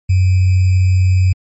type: tone with sample-and-hold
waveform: sine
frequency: 92.5 Hz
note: F#2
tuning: in tune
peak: -8 dBFS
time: 0.09-1.33 s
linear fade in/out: 10 ms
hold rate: 2450 Hz
effects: MP3 32 kbps